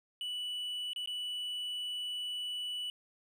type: tone with dropouts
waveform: triangle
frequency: 2960 Hz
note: F#7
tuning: in tune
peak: -34 dBFS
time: 0.21-2.9 s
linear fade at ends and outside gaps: 1 ms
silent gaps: 0.933-0.961 / 1.059-1.074 s
effects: none